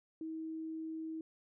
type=tone; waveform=sine; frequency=320 Hz; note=D#4; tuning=49 cents sharp; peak=-39 dBFS; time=0.21-1.21 s; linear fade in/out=2 ms; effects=none